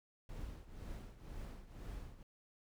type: noise with tremolo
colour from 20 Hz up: brown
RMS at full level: -45 dBFS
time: 0.29-2.23 s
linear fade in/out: 2 ms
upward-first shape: triangle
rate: 2 Hz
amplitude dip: 80%
effects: none